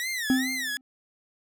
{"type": "tone with vibrato", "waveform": "sawtooth", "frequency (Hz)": 1878, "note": "A#6", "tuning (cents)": 12, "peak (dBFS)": -25, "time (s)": [0, 0.77], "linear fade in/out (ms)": 0, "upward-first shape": "sine", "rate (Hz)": 2.4, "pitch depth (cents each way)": 200}
{"type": "tone with exponential decay", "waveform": "triangle", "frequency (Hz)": 260, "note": "C4", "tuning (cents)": -11, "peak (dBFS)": -15, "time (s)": [0.3, 0.81], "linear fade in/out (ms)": 1, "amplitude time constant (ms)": 110}
{"effects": []}